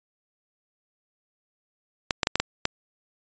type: clicks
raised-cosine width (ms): 0.2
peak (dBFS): -4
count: 6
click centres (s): 2.108 / 2.232 / 2.271 / 2.356 / 2.4 / 2.654
effects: resampled to 16000 Hz